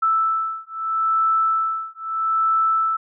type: beating tone pair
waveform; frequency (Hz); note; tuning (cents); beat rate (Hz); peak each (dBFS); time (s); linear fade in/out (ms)
sine; 1318.5 / 1319.28; E6 / E6; 0 / +1; 0.78; -21; 0.02-2.97; 10
effects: none